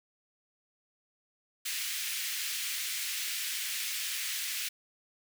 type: high-pass noise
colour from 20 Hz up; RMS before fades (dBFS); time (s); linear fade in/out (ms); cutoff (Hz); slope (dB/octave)
pink; -35; 1.65-4.69; 10; 2000; 24
effects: none